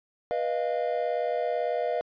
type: tone cluster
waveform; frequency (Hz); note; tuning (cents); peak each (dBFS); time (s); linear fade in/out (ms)
triangle; 487.3 / 615 / 693; B4 / D#5 / F5; -23 / -20 / -14; -28; 0.31-2.01; 0
effects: resampled to 11025 Hz